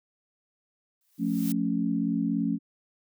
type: noise with exponential growth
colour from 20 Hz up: blue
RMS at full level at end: -35 dBFS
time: 1.01-1.52 s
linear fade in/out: 1 ms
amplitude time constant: 110 ms
type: chord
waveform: sine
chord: F augmented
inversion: none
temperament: equal with one note detuned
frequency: 176.24 / 220 / 277.2 Hz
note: F3 / A3 / C#4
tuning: +16 / 0 / 0 cents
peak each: -30 / -28 / -28 dBFS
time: 1.18-2.59 s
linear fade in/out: 50 ms
effects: none